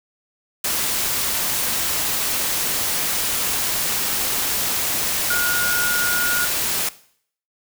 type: tone in noise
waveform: sine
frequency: 1434 Hz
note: F6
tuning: 45 cents sharp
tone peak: -18 dBFS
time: 5.3-6.45 s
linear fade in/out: 5 ms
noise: white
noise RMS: -22 dBFS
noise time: 0.64-6.89 s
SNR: +1 dB
effects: noise-tail reverb RT60 0.6 s tail -18 dB re dry